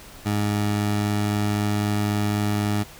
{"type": "tone", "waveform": "20% pulse", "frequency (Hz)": 103.83, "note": "G#2", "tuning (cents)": 0, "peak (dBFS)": -16, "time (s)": [0.25, 2.84], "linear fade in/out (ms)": 20, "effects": ["pink hiss -44 dBFS RMS until 2.99 s"]}